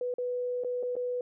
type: tone with dropouts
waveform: sine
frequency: 493.9 Hz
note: B4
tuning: in tune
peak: -29 dBFS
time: 0.01-1.21 s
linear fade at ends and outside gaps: 2 ms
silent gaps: 0.14-0.183 / 0.637-0.646 / 0.828-0.832 / 0.955-0.965 s
effects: none